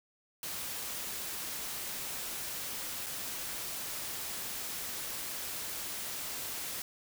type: noise with dropouts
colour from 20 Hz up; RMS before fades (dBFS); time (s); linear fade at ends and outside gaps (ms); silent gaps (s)
white; -39; 0.43-6.82; 1; 3.062-3.066
effects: none